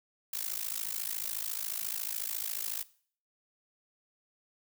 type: noise with amplitude modulation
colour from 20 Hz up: blue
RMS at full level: -32 dBFS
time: 0.33-2.83 s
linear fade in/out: 5 ms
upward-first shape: sine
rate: 54.1 Hz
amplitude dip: 95%
effects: noise-tail reverb RT60 0.5 s tail -19 dB re dry